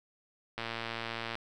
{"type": "click train", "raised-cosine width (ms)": 0.3, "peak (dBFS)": -20, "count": 90, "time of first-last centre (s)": [0.58, 1.354], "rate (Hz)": 115, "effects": []}